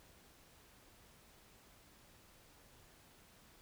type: silence
effects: pink hiss -64 dBFS RMS until 3.61 s